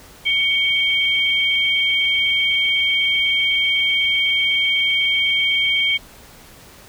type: tone pair together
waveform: sine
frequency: 2240 / 3168 Hz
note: C#7 / G7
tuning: +18 / +18 cents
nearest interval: tritone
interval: 600 cents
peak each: -18 dBFS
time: 0.25-5.98 s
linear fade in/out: 20 ms
effects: pink hiss -44 dBFS RMS until 6.88 s